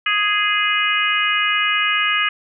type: harmonic tone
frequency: 415.3 Hz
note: G#4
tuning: in tune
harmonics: 3 / 4 / 5 / 6 / 7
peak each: -22 / -22 / -22 / -22 / -22 dBFS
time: 0.06-2.29 s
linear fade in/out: 5 ms
effects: none